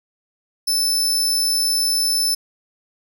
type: tone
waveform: sawtooth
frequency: 5274 Hz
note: E8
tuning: in tune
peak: -14 dBFS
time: 0.67-2.35 s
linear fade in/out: 10 ms
effects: none